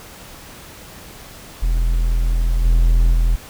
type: tone with level steps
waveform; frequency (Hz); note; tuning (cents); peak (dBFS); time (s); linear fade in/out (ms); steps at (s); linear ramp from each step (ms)
triangle; 41.71; E1; +21; -12 / -8 / -10; 1.62-3.36; 10; 2.64 / 3.12; 20
effects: pink hiss -39 dBFS RMS until 3.49 s